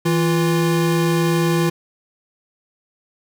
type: tone pair together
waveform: square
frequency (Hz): 163.53 / 346.5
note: E3 / F4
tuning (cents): -14 / -14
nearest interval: octave + minor second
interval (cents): 1300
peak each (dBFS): -18 / -20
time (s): 0.05-1.7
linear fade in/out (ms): 10
effects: none